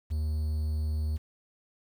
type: tone with quantisation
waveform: triangle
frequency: 76.7 Hz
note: D#2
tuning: 24 cents flat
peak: -25 dBFS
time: 0.1-1.18 s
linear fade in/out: 20 ms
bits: 9
effects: none